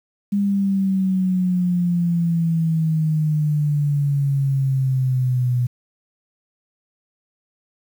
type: exponential sweep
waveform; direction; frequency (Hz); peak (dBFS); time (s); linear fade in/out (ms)
sine; down; 202.7 to 122.5; -16; 0.32-5.67; 10
effects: 8-bit